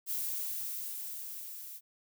violet noise with level ramp, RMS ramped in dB -34 to -46 dBFS, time 0.06-1.81 s, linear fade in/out 50 ms, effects none

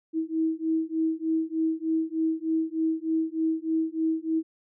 sine beating tone pair, 319.9 / 323.2 Hz, D#4 / E4, +48 / -34 cents, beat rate 3.3 Hz, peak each -27 dBFS, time 0.13-4.43 s, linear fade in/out 50 ms, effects none

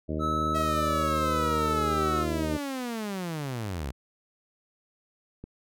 harmonic tone, 77.3 Hz, D#2, 11 cents flat, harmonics 1 / 2 / 3 / 4 / 5 / 6 / 7 / 8, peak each -33 / -35 / -35 / -34 / -38 / -42 / -42 / -39 dBFS, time 0.08-2.58 s, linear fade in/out 20 ms
triangle tone with pitch glide, 1300 to 1310.6 Hz, E6 to E6, -24 to -10 cents, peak -25 dBFS, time 0.19-2.26 s, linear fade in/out 50 ms, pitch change +14 cents, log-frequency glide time 1.14-2.02 s
sawtooth linear sweep, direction down, 646 to 59 Hz, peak -27 dBFS, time 0.54-3.92 s, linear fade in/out 20 ms
click, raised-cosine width 3 ms, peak -27 dBFS, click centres 5.44 s
effects none

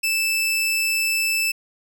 sawtooth tone, 2637 Hz, E7, in tune, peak -16 dBFS, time 0.03-1.52 s, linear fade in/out 10 ms, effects none

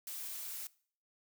blue noise, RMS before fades -43 dBFS, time 0.07-0.67 s, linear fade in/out 2 ms, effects noise-tail reverb RT60 0.5 s tail -21 dB re dry

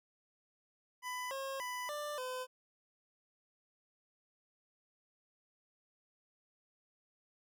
25% pulse tone with pitch steps, 998 / 540 / 994 / 592 / 509 Hz, B5 / C#5 / B5 / D5 / C5, +18 / -45 / +11 / +14 / -48 cents, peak -35 dBFS, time 1.02-2.47 s, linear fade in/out 50 ms, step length 290 ms, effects none

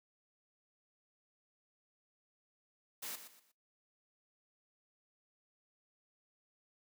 white noise with echo, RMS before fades -43 dBFS, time 3.02-3.16 s, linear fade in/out 10 ms, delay 120 ms, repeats 3, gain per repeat -10 dB, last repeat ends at 3.52 s, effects noise-tail reverb RT60 0.2 s tail -19 dB re dry + high-pass 200 Hz 12 dB/octave

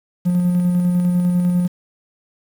triangle tone with tremolo, 177.7 Hz, F3, 30 cents sharp, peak -10 dBFS, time 0.25-1.68 s, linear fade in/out 20 ms, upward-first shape square, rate 10 Hz, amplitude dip 30%, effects tanh soft clip ceiling -7 dBFS + 7-bit

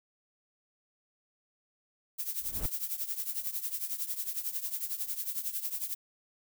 violet noise with tremolo, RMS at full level -32 dBFS, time 2.18-5.95 s, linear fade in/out 20 ms, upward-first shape triangle, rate 11 Hz, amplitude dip 85%
brown noise with exponential growth, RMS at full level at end -30 dBFS, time 2.35-2.66 s, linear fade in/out 0 ms, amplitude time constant 66 ms
effects none

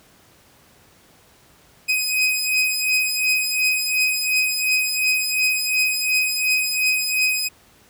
sawtooth beating tone pair, 2512 / 2514.8 Hz, D#7 / D#7, +16 / +18 cents, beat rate 2.8 Hz, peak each -17 / -19 dBFS, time 1.88-7.49 s, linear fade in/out 20 ms, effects pink hiss -53 dBFS RMS until 7.89 s + high-pass 60 Hz 12 dB/octave

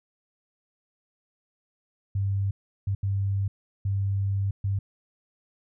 sine tone bursts at uneven times, 98.6 Hz, G2, 11 cents sharp, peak -23 dBFS, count 5, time 2.15-2.51 / 2.87-2.95 / 3.03-3.48 / 3.85-4.51 / 4.64-4.79 s, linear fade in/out 5 ms, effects none

